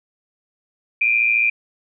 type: tone pair together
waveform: sine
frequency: 2375 / 2489 Hz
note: D7 / D#7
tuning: +19 / 0 cents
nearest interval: minor second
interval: 81 cents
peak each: -16 / -19 dBFS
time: 1.01-1.5 s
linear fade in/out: 5 ms
effects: none